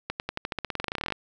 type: accelerating click train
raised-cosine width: 0.3 ms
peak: -13 dBFS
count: 22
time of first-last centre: 0.1-1.123 s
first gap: 99 ms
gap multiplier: 0.92
effects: none